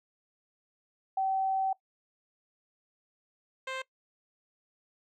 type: tone pair in turn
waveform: sine / 10% pulse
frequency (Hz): 768 / 524.6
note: G5 / C5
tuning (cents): -36 / +4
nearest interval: perfect fifth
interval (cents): 660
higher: first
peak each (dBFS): -26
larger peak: neither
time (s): 1.17-1.73 / 3.67-3.82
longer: first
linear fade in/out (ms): 5
effects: noise-tail reverb RT60 0.1 s tail -20 dB re dry + low-pass 5000 Hz 12 dB/octave